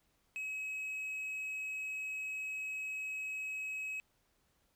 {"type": "tone", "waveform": "triangle", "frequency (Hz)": 2557, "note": "D#7", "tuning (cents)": 47, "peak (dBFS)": -36, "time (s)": [0.36, 4], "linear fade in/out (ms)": 0, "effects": ["pink hiss -75 dBFS RMS until 4.75 s"]}